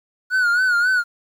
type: tone with vibrato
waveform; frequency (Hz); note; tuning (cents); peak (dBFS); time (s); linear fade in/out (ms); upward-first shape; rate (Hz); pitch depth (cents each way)
triangle; 1460; F#6; -24; -13; 0.3-1.04; 50; sine; 3.7; 77
effects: 9-bit